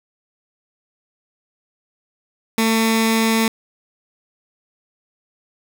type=tone with notch filter; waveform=15% pulse; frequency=224.1 Hz; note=A3; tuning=32 cents sharp; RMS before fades=-17 dBFS; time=2.58-3.48 s; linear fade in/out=2 ms; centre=600 Hz; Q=0.83; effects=8-bit